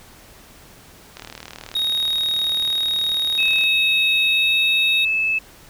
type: click train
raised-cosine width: 0.2 ms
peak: -17 dBFS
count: 96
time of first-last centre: 1.17-3.638 s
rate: 38.5 Hz
type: tone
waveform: triangle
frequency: 3755 Hz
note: A#7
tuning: 12 cents sharp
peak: -17 dBFS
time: 1.75-5.05 s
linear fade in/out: 5 ms
type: tone with pitch glide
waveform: sine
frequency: 2590 to 2610 Hz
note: E7 to E7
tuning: -31 to -18 cents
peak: -17 dBFS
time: 3.38-5.39 s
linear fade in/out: 10 ms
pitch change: +13 cents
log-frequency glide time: 4.23-4.55 s
effects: pink hiss -46 dBFS RMS until 5.69 s